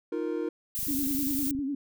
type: chord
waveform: triangle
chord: Eb suspended second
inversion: none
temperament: just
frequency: 311.1 / 350 / 466.7 Hz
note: Eb4 / F4 / Bb4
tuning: 0 / +4 / +2 cents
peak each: -31 dBFS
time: 0.12-0.49 s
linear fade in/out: 5 ms
type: noise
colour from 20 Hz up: violet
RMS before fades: -32 dBFS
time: 0.75-1.51 s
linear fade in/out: 0 ms
type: click train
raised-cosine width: 5 ms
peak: -32 dBFS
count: 21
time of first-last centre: 0.79-1.59 s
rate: 25 Hz
type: tone with vibrato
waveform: sine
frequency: 277.2 Hz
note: C#4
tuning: in tune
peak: -28 dBFS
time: 0.88-1.75 s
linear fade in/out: 5 ms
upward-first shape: sine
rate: 10 Hz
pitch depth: 87 cents each way
effects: none